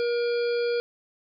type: harmonic tone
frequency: 476 Hz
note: A#4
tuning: 36 cents sharp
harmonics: 1 / 3 / 5 / 7 / 9 / 10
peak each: -23 / -36 / -39 / -44 / -43 / -42 dBFS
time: 0-0.8 s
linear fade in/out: 0 ms
effects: none